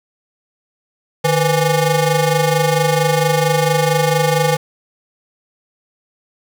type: ring-modulated tone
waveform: 25% pulse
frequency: 329.6 Hz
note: E4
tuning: in tune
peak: -6 dBFS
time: 1.24-4.57 s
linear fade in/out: 10 ms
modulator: 177 Hz
effects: none